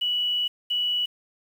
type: tone pair in turn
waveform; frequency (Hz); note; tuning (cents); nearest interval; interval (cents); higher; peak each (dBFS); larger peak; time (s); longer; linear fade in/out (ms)
sine; 2944 / 2944; F#7 / F#7; -9 / -9; unison; 0; neither; -22; neither; 0.01-0.48 / 0.7-1.06; first; 10
effects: 8-bit